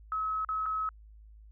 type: tone with dropouts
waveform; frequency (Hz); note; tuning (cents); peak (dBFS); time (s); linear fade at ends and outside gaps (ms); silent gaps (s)
sine; 1285; E6; -45; -29; 0.12-0.89; 1; 0.448-0.489 / 0.658-0.662
effects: added 53 Hz sine -50 dBFS peak until 1.51 s